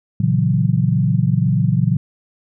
sine chord, F# dominant seventh, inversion first, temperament equal, 116.54 / 138.59 / 164.81 / 185 Hz, A#2 / C#3 / E3 / F#3, 0 / 0 / 0 / 0 cents, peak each -18 / -18 / -19 / -20 dBFS, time 0.2-1.97 s, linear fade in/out 5 ms, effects none

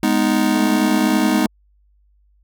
square chord, G# minor, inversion none, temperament just, 207.7 / 249.2 / 311.5 Hz, G#3 / B3 / D#4, 0 / +16 / +2 cents, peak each -20 / -20 / -19 dBFS, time 0.03-1.46 s, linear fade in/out 2 ms
harmonic tone, 217.4 Hz, A3, 21 cents flat, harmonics 1 / 2 / 3 / 4 / 5, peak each -25 / -32 / -35 / -37 / -39 dBFS, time 0.54-1.47 s, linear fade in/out 10 ms
effects added 50 Hz sine -54 dBFS peak until 2.43 s

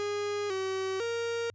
45% pulse tone with pitch steps, 411.3 / 381 / 465.9 Hz, G#4 / G4 / A#4, -17 / -49 / -1 cents, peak -30 dBFS, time 0-1.5 s, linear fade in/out 0 ms, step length 500 ms, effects added 99 Hz sine -55 dBFS peak until 1.54 s + resampled to 16000 Hz

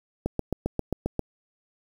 click train, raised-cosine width 2 ms, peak -12 dBFS, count 8, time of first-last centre 0.26-1.193 s, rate 7.5 Hz, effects 7-bit

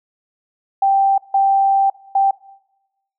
sine tone bursts at uneven times, 784 Hz, G5, in tune, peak -11 dBFS, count 3, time 0.82-1.18 / 1.34-1.9 / 2.15-2.31 s, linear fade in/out 5 ms, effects noise-tail reverb RT60 1.0 s tail -22 dB re dry

